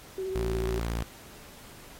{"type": "tone with vibrato", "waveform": "sine", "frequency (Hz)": 378.6, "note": "F#4", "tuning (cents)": 40, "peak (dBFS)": -30, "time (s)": [0.18, 0.79], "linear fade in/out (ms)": 2, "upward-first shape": "triangle", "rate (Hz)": 14, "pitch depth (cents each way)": 26}
{"type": "tone", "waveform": "sawtooth", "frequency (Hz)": 57.2, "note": "A#1", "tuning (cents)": -32, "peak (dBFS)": -25, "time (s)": [0.35, 1.03], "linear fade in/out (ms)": 5}
{"effects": ["pink hiss -50 dBFS RMS until 1.99 s", "AAC 48 kbps"]}